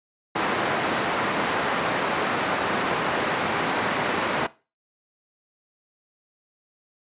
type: band-pass noise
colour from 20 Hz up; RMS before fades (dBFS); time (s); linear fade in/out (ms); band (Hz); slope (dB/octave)
white; -25; 0.35-4.47; 10; 160 to 1500; 12
effects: noise-tail reverb RT60 0.3 s tail -19 dB re dry + resampled to 8000 Hz